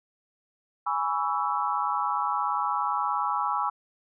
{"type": "chord", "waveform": "sine", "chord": "C# minor seventh", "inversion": "second", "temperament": "equal with one note detuned", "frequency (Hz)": [830.6, 987.8, 1128.1, 1318.5], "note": ["G#5", "B5", "C#6", "E6"], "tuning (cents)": [0, 0, 30, 0], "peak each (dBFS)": -30, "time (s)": [0.86, 3.7], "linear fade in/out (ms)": 10, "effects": []}